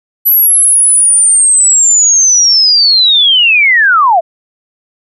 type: linear sweep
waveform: sine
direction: down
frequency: 11900 to 622.3 Hz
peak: -4 dBFS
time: 0.25-4.21 s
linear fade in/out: 20 ms
effects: none